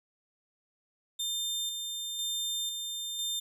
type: tone with tremolo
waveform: sawtooth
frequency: 3600 Hz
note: A7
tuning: 39 cents sharp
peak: -28 dBFS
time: 1.19-3.4 s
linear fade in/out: 10 ms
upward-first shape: square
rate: 1 Hz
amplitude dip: 35%
effects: none